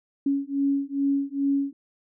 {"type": "beating tone pair", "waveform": "sine", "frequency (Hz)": [277.2, 279.6], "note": ["C#4", "C#4"], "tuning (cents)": [0, 15], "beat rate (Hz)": 2.4, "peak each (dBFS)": -25, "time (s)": [0.26, 1.73], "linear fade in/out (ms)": 5, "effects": []}